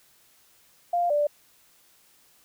sine tone pair in turn, 698.5 / 587.4 Hz, F5 / D5, 0 / 0 cents, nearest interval minor third, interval 300 cents, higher first, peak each -21 / -20 dBFS, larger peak second, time 0.93-1.1 / 1.1-1.27 s, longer neither, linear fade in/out 5 ms, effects white hiss -60 dBFS RMS until 2.44 s

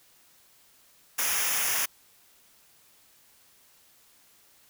white noise with comb filter, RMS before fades -27 dBFS, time 1.18-1.86 s, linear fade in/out 10 ms, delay 0.24 ms, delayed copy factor -0.7, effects white hiss -60 dBFS RMS until 4.69 s

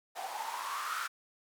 blue noise with band-pass filter sweep, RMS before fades -38 dBFS, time 0.15-1.08 s, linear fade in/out 20 ms, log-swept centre 730 to 1400 Hz, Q 7.2, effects none

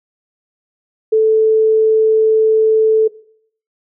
sine tone, 438.8 Hz, A4, 5 cents flat, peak -8 dBFS, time 1.12-3.08 s, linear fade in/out 10 ms, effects noise-tail reverb RT60 0.6 s tail -19 dB re dry

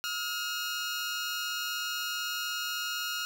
15% pulse tone pair together, 1285 / 1420.9 Hz, E6 / F6, -45 / +29 cents, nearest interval major second, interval 174 cents, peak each -33 / -26 dBFS, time 0.04-3.25 s, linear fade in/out 0 ms, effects none

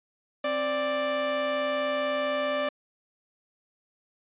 sawtooth tone pair together, 263.9 / 587.7 Hz, C4 / D5, +15 / +1 cents, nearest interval octave + major second, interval 1386 cents, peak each -31 / -22 dBFS, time 0.44-2.69 s, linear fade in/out 5 ms, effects resampled to 8000 Hz

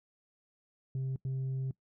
sine tone bursts at uneven times, 132.3 Hz, C3, 20 cents sharp, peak -29 dBFS, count 2, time 0.95-1.16 / 1.25-1.71 s, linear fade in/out 2 ms, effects noise-tail reverb RT60 0.1 s tail -22 dB re dry + tanh soft clip ceiling -31 dBFS

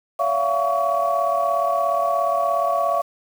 sine tone cluster, 568 / 675 / 712 / 1127 Hz, C#5 / E5 / F5 / C#6, +42 / +41 / +33 / +28 cents, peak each -25 / -21 / -25 / -22 dBFS, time 0.19-3.02 s, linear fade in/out 10 ms, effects tanh soft clip ceiling -8 dBFS + 7-bit

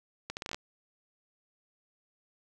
accelerating click train, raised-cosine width 0.2 ms, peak -19 dBFS, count 8, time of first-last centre 0.3-0.545 s, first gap 69 ms, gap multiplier 0.76, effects none

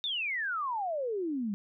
sine exponential sweep, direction down, 3700 to 193 Hz, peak -30 dBFS, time 0.04-1.54 s, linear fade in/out 0 ms, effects none

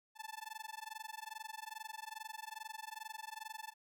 sawtooth tone with amplitude modulation, 876 Hz, A5, 8 cents flat, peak -38 dBFS, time 0.15-3.74 s, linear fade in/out 50 ms, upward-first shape sine, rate 22.4 Hz, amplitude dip 100%, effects none

